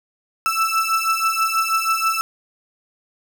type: beating tone pair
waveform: 35% pulse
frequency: 1318.5 / 1324.7 Hz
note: E6 / E6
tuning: 0 / +8 cents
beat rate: 6.2 Hz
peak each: -19 dBFS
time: 0.46-2.21 s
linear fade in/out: 0 ms
effects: none